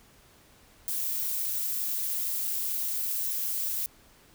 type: noise with amplitude modulation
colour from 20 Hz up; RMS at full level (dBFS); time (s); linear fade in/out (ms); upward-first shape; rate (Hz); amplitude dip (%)
violet; -28; 0.88-3.86; 0; sine; 235; 55
effects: pink hiss -58 dBFS RMS until 4.34 s